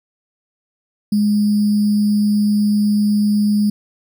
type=tone with sample-and-hold; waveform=sine; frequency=208 Hz; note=G#3; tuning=3 cents sharp; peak=-12 dBFS; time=1.12-3.7 s; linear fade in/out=5 ms; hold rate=4900 Hz; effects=none